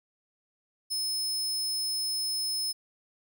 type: tone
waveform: sawtooth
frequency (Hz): 5200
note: E8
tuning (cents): -24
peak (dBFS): -26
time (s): 0.9-2.73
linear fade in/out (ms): 20
effects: none